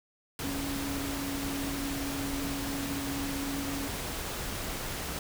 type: tone in noise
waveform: sine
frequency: 278 Hz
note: C#4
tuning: 5 cents sharp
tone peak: -34 dBFS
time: 0.44-3.88 s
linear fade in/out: 2 ms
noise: pink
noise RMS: -36 dBFS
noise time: 0.39-5.19 s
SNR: -1 dB
effects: none